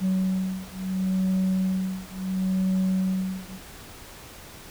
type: beating tone pair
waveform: sine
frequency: 187.5 / 188.22 Hz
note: F#3 / F#3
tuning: +23 / +30 cents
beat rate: 0.72 Hz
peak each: -24 dBFS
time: 0-3.59 s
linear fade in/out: 50 ms
effects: tanh soft clip ceiling -19 dBFS + pink hiss -44 dBFS RMS until 4.7 s